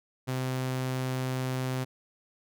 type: tone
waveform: sawtooth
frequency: 129.3 Hz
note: C3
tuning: 20 cents flat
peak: -25 dBFS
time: 0.27-1.85 s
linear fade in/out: 20 ms
effects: none